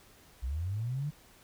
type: linear sweep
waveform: sine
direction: up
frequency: 57.7 to 153 Hz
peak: -31 dBFS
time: 0.42-1.11 s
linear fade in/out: 20 ms
effects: pink hiss -59 dBFS RMS until 1.43 s